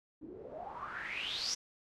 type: noise with low-pass filter sweep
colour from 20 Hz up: white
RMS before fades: -41 dBFS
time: 0.21-1.55 s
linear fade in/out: 10 ms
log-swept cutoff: 280 to 5900 Hz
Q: 8.6
effects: none